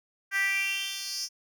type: tone with high-pass filter sweep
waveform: 10% pulse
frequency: 392 Hz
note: G4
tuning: in tune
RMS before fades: -30 dBFS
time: 0.31-1.29 s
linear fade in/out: 50 ms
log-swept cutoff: 1700 to 5500 Hz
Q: 5.7
effects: none